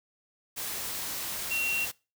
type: tone in noise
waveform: sine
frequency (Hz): 2739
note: F7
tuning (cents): -34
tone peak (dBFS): -27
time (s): 1.5-1.86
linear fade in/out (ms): 20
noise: white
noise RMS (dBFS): -35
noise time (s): 0.56-1.92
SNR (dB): +5
effects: noise-tail reverb RT60 0.3 s tail -23 dB re dry